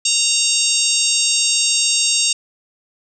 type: harmonic tone with a mistuned harmonic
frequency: 927 Hz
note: A#5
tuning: 10 cents flat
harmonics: 3 / 4 / 5 / 6 / 7 / 8 / 9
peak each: -22 / -22 / -22 / -22 / -22 / -22 / -22 dBFS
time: 0.05-2.33 s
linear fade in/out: 5 ms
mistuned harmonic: 9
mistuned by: -19 cents
effects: none